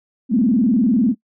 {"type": "tone with vibrato", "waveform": "sine", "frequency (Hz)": 233.1, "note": "A#3", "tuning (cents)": 0, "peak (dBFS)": -12, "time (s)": [0.29, 1.15], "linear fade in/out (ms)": 50, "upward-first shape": "square", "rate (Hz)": 20, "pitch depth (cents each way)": 190, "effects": ["noise-tail reverb RT60 0.1 s tail -23 dB re dry"]}